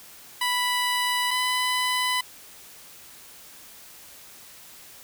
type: tone pair in turn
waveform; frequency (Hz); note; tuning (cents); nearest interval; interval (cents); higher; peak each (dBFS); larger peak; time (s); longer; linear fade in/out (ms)
15% pulse; 987.8 / 1001.6; B5 / B5; 0 / +24; unison; 24; second; -16; neither; 0.41-1.31 / 1.31-2.21; neither; 5
effects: white hiss -47 dBFS RMS until 5.03 s